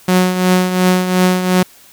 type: tone with tremolo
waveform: sawtooth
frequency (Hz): 183.1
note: F#3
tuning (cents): -18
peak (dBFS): -4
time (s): 0.08-1.63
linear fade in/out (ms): 5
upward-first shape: triangle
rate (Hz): 2.8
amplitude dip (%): 65
effects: white hiss -44 dBFS RMS until 1.92 s